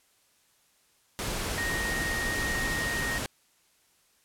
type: tone in noise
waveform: sine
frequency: 1864.7 Hz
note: A#6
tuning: in tune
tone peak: -30 dBFS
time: 1.58-3.18 s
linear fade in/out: 0 ms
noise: pink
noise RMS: -32 dBFS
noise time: 1.19-3.26 s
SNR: -1 dB
effects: white hiss -66 dBFS RMS until 4.24 s + low-pass 12000 Hz 12 dB/octave